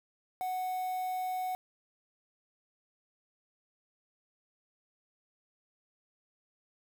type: tone with quantisation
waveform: triangle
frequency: 740 Hz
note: F#5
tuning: in tune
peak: -30 dBFS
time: 0.41-1.55 s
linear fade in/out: 0 ms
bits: 8
effects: none